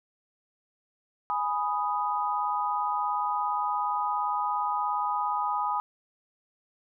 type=chord; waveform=sine; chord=G# minor; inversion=none; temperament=equal; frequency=830.6 / 987.8 / 1244.5 Hz; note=G#5 / B5 / D#6; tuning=0 / 0 / 0 cents; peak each=-30 dBFS; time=1.3-5.8 s; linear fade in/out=0 ms; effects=none